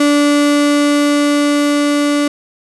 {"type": "tone with level ramp", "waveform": "35% pulse", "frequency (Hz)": 290.6, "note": "D4", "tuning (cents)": -18, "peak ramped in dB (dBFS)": [-7, -10], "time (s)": [0, 2.28], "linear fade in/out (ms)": 5, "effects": ["resampled to 24000 Hz", "7-bit"]}